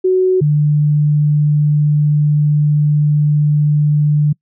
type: tone pair in turn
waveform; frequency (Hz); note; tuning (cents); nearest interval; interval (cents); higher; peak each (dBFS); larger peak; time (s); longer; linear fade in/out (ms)
sine; 371.7 / 148.71; F#4 / D3; +8 / +22; octave + major third; 1586; first; -9; neither; 0.04-0.41 / 0.41-4.33; second; 10
effects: noise-tail reverb RT60 0.1 s tail -26 dB re dry